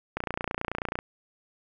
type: click train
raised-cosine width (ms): 0.5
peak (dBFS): -14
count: 25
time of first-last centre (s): 0.17-0.989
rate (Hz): 29.3
effects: none